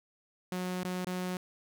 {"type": "tone with dropouts", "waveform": "sawtooth", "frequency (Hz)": 182.2, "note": "F#3", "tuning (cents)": -26, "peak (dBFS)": -29, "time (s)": [0.52, 1.37], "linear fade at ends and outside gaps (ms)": 2, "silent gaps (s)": [[0.834, 0.847], [1.047, 1.069]], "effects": []}